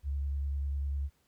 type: tone with vibrato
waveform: sine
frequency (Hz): 70.1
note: C#2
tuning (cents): +20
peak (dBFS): -30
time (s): 0.03-1.1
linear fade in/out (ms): 50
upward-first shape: triangle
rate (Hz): 10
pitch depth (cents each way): 24
effects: pink hiss -72 dBFS RMS until 1.27 s